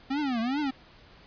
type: tone with vibrato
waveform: square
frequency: 259.7 Hz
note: C4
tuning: 13 cents flat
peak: -27 dBFS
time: 0.1-0.71 s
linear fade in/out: 10 ms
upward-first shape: triangle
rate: 2.5 Hz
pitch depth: 290 cents each way
effects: pink hiss -54 dBFS RMS until 1.26 s + resampled to 11025 Hz